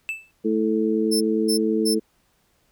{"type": "tone with exponential decay", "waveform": "triangle", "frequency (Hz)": 2637, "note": "E7", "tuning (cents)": 0, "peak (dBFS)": -20, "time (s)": [0.09, 0.31], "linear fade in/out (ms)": 0, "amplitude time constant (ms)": 47}
{"type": "harmonic tone", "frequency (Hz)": 109.5, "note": "A2", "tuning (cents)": -8, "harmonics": [2, 3, 4], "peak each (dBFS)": [-23, -23, -23], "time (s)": [0.44, 2], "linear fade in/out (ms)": 20}
{"type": "tone bursts", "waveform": "25% pulse", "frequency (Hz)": 5300, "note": "E8", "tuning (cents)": 9, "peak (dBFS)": -17, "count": 3, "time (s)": [1.11, 1.95], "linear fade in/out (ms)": 20, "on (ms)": 100, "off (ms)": 270}
{"effects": ["pink hiss -65 dBFS RMS until 2.71 s"]}